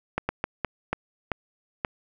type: slowing click train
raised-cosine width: 0.5 ms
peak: -10 dBFS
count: 7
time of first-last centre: 0.18-1.848 s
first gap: 110 ms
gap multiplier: 1.37
effects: none

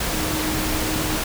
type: tone in noise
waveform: sine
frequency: 311.1 Hz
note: D#4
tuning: in tune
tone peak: -27 dBFS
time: 0.13-1.18 s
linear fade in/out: 5 ms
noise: pink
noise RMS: -24 dBFS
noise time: 0-1.24 s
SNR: -6 dB
effects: none

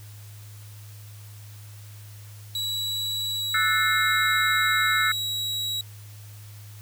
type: tone with pitch glide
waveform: 40% pulse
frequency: 3907 to 3876 Hz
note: B7 to B7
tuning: -19 to -33 cents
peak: -25 dBFS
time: 2.55-5.81 s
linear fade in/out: 2 ms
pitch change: -14 cents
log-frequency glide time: 3.3-4 s
type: chord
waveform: sine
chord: F# half-diminished seventh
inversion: third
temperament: equal with one note detuned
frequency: 1318.5 / 1480 / 1760 / 2133 Hz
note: E6 / F#6 / A6 / C7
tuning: 0 / 0 / 0 / +33 cents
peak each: -26 dBFS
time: 3.54-5.12 s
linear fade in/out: 5 ms
effects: added 104 Hz sine -41 dBFS peak until 6.81 s + white hiss -51 dBFS RMS until 6.81 s

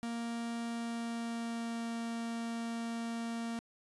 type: tone with pitch glide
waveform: 45% pulse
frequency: 233.1 to 231.2 Hz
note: A#3 to A#3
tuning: 0 to -14 cents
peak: -36 dBFS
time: 0.03-3.59 s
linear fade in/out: 0 ms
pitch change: -14 cents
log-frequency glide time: 0.62-1.9 s
effects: resampled to 24000 Hz

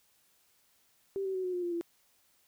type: tone with pitch steps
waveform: sine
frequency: 391 / 382.1 / 373.3 / 364.8 / 356.5 / 348.3 / 340.4 Hz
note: G4 / G4 / F#4 / F#4 / F4 / F4 / F4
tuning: -4 / -44 / +15 / -24 / +36 / -5 / -44 cents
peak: -31 dBFS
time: 1.16-1.811 s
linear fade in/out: 0 ms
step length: 93 ms
effects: white hiss -69 dBFS RMS until 2.47 s

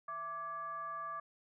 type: tone with frequency modulation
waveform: sine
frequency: 1170 Hz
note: D6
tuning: 7 cents flat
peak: -39 dBFS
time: 0.08-1.2 s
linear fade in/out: 5 ms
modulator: 508 Hz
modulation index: 0.52
effects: none

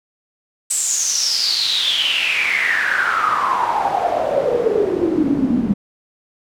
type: noise with band-pass filter sweep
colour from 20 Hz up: pink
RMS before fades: -18 dBFS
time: 0.7-5.74 s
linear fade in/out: 10 ms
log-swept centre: 8100 to 210 Hz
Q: 9.1
effects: none

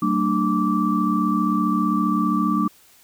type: tone cluster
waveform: sine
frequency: 189.9 / 225.1 / 297.3 / 1164 Hz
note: F#3 / A3 / D4 / D6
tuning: +45 / +40 / +21 / -16 cents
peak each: -23 dBFS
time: 0.02-2.68 s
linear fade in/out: 5 ms
effects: white hiss -53 dBFS RMS until 3.03 s

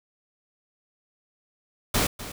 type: noise with echo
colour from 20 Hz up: pink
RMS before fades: -23 dBFS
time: 1.94-2.07 s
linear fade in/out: 5 ms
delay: 250 ms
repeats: 1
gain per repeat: -14 dB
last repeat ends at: 2.32 s
effects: none

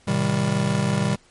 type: chord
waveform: square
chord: A half-diminished seventh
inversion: none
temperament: just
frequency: 110 / 132 / 158.4 / 198 Hz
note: A2 / C3 / Eb3 / G3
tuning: 0 / +16 / +31 / +18 cents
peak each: -29 / -26 / -26 / -24 dBFS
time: 0.07-1.16 s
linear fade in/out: 10 ms
effects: pink hiss -56 dBFS RMS until 1.3 s + MP3 48 kbps

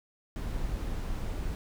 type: noise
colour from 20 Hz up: brown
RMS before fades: -33 dBFS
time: 0.36-1.55 s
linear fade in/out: 0 ms
effects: none

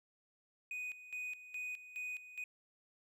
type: tone with tremolo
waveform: triangle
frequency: 2489 Hz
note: D#7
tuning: in tune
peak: -38 dBFS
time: 0.71-2.44 s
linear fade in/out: 2 ms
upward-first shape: square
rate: 2.4 Hz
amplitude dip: 75%
effects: none

